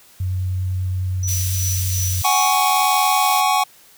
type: tone with vibrato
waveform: sine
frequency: 92.5 Hz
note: F#2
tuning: in tune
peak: -19 dBFS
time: 0.2-2.22 s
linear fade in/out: 5 ms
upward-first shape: sine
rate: 9.8 Hz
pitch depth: 9 cents each way
type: tone with tremolo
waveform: sine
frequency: 5920 Hz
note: F#8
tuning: in tune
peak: -22 dBFS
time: 1.23-2.53 s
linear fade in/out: 2 ms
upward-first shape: triangle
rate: 2.8 Hz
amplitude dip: 80%
type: high-pass noise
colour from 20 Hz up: white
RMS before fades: -27 dBFS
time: 1.27-3.42 s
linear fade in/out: 20 ms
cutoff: 3300 Hz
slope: 12 dB/octave
type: chord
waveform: square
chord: F# suspended second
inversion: none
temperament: equal with one note detuned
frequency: 749.5 / 830.6 / 1108.7 Hz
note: F#5 / G#5 / C#6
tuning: +22 / 0 / 0 cents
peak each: -20 dBFS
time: 2.24-3.64 s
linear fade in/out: 10 ms
effects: white hiss -49 dBFS RMS until 3.97 s